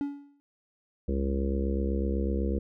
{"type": "tone with exponential decay", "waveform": "triangle", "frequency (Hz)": 284.1, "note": "C#4", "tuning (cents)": 43, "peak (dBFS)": -23, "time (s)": [0.01, 0.4], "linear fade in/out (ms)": 0, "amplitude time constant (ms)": 83}
{"type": "harmonic tone", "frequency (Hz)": 68, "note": "C#2", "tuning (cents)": -33, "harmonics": [1, 3, 4, 5, 6, 7, 8], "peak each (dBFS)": [-28, -32, -39, -35, -39, -36, -43], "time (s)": [1.08, 2.59], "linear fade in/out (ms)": 5}
{"effects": []}